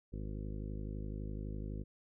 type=harmonic tone; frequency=51.91 Hz; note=G#1; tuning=in tune; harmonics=1 / 2 / 3 / 4 / 5 / 6 / 7 / 9 / 10; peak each=-41 / -45 / -48 / -49 / -51 / -54 / -53 / -57 / -61 dBFS; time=0.12-1.84 s; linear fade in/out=20 ms; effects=none